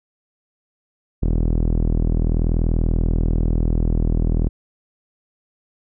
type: tone with low-pass filter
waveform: sawtooth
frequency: 40.47 Hz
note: E1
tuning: 31 cents flat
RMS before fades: -18 dBFS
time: 1.22-4.49 s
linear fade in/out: 10 ms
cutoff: 340 Hz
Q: 0.94
effects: none